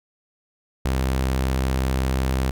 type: tone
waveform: sawtooth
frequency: 65.41 Hz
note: C2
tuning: in tune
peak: -16 dBFS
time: 0.85-2.51 s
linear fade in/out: 5 ms
effects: none